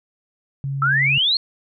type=tone; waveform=sine; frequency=137.9 Hz; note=C#3; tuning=9 cents flat; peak=-22 dBFS; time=0.64-1.18 s; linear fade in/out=0 ms
type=exponential sweep; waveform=sine; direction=up; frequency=1291 to 4371 Hz; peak=-15 dBFS; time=0.82-1.37 s; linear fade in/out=2 ms
effects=none